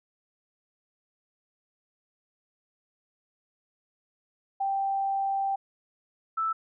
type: tone pair in turn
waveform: sine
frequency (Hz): 784 / 1318.5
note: G5 / E6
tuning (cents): 0 / 0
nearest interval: major sixth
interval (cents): 900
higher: second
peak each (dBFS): -25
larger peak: neither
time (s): 4.6-5.56 / 6.37-6.53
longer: first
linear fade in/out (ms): 10
effects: none